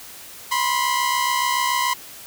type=tone pair together; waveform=sawtooth; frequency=979.5 / 1046.5 Hz; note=B5 / C6; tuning=-15 / 0 cents; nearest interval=minor second; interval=115 cents; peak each=-18 dBFS; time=0.51-1.94 s; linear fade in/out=10 ms; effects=white hiss -40 dBFS RMS until 2.26 s